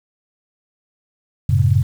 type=chord; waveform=sine; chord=F# minor; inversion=none; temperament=equal with one note detuned; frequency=92.5 / 110 / 135.66 Hz; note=F#2 / A2 / C#3; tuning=0 / 0 / -37 cents; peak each=-16 dBFS; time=1.49-1.83 s; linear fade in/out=5 ms; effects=7-bit